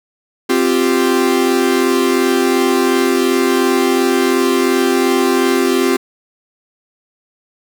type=chord; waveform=45% pulse; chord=C suspended fourth; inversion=none; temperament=equal; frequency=261.6 / 349.2 / 392 Hz; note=C4 / F4 / G4; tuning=0 / 0 / 0 cents; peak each=-16 dBFS; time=0.49-5.97 s; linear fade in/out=10 ms; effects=none